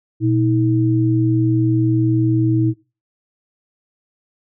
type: tone pair together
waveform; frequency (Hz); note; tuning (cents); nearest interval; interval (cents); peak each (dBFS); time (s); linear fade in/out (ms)
sine; 119.86 / 320; A#2 / D#4; +49 / +49; octave + perfect fourth; 1700; -16; 0.2-2.74; 50
effects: noise-tail reverb RT60 0.3 s tail -19 dB re dry